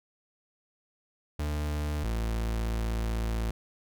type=tone pair in turn; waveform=40% pulse; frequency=74.7 / 55.96 Hz; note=D2 / A1; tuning=+30 / +30 cents; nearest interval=perfect fourth; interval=500 cents; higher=first; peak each=-28 / -27 dBFS; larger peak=second; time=1.39-2.04 / 2.04-3.51 s; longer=second; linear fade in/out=5 ms; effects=none